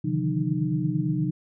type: tone cluster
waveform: sine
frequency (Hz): 131.7 / 150.3 / 158.8 / 179.6 / 306.6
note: C3 / D3 / D#3 / F3 / D#4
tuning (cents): +12 / +40 / +36 / +49 / -25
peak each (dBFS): -29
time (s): 0.04-1.31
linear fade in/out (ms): 10
effects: none